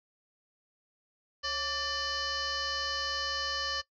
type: tone with frequency modulation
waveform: sine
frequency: 2999 Hz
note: F#7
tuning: 23 cents sharp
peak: -30 dBFS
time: 1.43-3.82 s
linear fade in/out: 20 ms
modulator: 613 Hz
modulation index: 3.7
effects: noise-tail reverb RT60 0.1 s tail -19 dB re dry